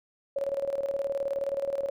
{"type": "tone with tremolo", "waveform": "sine", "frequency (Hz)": 554.4, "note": "C#5", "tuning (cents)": 0, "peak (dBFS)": -25, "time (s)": [0.36, 1.9], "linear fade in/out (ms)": 5, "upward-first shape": "square", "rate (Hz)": 19, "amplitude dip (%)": 65, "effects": []}